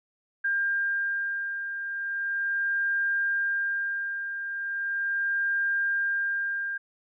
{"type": "beating tone pair", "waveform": "sine", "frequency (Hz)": [1600, 1600.38], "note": ["G6", "G6"], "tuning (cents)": [35, 35], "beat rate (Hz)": 0.38, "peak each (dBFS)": [-26, -34], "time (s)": [0.44, 6.78], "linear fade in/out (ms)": 10, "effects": []}